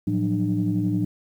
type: tone cluster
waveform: sine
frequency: 111.5 / 175.5 / 186.8 / 299.8 Hz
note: A2 / F3 / F#3 / D4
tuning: +23 / +9 / +17 / +36 cents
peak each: -25 / -26 / -27 / -24 dBFS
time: 0.07-1.05 s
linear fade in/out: 5 ms
effects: tanh soft clip ceiling -12 dBFS + 9-bit